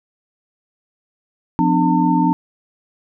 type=tone cluster; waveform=sine; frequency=176.9 / 254.9 / 298.9 / 903 Hz; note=F3 / C4 / D4 / A5; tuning=+23 / -45 / +31 / +45 cents; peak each=-18 dBFS; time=1.59-2.33 s; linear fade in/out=0 ms; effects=none